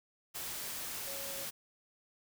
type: tone in noise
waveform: sine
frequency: 550 Hz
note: C#5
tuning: 14 cents flat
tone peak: -47 dBFS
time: 1.06-1.46 s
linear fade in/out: 20 ms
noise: white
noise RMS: -41 dBFS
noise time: 0.34-1.51 s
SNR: -9 dB
effects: none